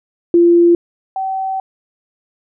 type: tone pair in turn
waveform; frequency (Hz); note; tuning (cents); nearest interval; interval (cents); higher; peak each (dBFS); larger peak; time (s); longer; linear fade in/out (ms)
sine; 343.7 / 766.3; F4 / G5; -28 / -40; octave + major second; 1388; second; -6 / -17; first; 0.34-0.75 / 1.16-1.6; second; 2
effects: none